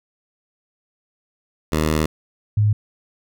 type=tone pair in turn; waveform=10% pulse / sine; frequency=77.78 / 105.3 Hz; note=D#2 / G#2; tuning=0 / +24 cents; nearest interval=perfect fourth; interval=524 cents; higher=second; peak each=-9 / -13 dBFS; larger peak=first; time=1.72-2.06 / 2.57-2.73 s; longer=first; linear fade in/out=5 ms; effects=none